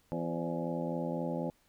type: harmonic tone with a mistuned harmonic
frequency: 83.9 Hz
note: E2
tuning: 31 cents sharp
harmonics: 2 / 3 / 4 / 5 / 6 / 7 / 8 / 9 / 10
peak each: -37 / -38 / -41 / -48 / -39 / -41 / -50 / -52 / -44 dBFS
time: 0.12-1.5 s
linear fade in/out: 0 ms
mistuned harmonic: 6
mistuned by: +44 cents
effects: pink hiss -69 dBFS RMS until 1.68 s